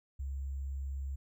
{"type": "tone with sample-and-hold", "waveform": "sine", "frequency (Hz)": 68.2, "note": "C#2", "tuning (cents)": -28, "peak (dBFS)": -35, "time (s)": [0.19, 1.16], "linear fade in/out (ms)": 10, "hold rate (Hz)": 7350, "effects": []}